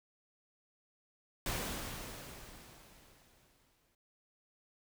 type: noise with exponential decay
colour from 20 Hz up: pink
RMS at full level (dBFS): -36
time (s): 1.46-3.95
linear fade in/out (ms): 2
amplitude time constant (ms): 540
effects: none